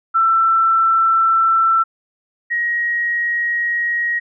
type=tone pair in turn; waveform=sine; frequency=1337 / 1890.8 Hz; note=E6 / A#6; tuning=+24 / +24 cents; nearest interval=tritone; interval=600 cents; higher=second; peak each=-11 / -16 dBFS; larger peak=first; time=0.14-1.84 / 2.5-4.2 s; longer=neither; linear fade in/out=20 ms; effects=none